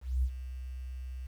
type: tone with ADSR envelope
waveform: sine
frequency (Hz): 63.7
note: C2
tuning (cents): -46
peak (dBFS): -24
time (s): 0.01-1.27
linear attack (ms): 220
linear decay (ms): 67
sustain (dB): -13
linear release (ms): 8
effects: 10-bit